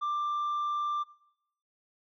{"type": "tone with tanh clipping", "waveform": "triangle", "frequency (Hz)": 1183, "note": "D6", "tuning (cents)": 12, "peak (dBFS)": -29, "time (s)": [0.01, 1.04], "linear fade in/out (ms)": 20, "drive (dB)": 7, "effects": ["noise-tail reverb RT60 0.7 s tail -19 dB re dry"]}